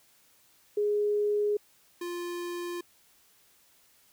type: tone pair in turn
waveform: sine / square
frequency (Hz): 415.3 / 349.2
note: G#4 / F4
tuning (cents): 0 / 0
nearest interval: minor third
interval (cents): 300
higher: first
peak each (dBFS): -24 / -34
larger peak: first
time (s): 0.77-1.57 / 2.01-2.81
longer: neither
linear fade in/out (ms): 5
effects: white hiss -63 dBFS RMS until 4.12 s